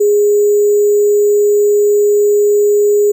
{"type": "tone with sample-and-hold", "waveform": "sine", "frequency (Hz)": 413.2, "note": "G#4", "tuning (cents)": -9, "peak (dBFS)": -7, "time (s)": [0, 3.12], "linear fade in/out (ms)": 10, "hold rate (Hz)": 7350, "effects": []}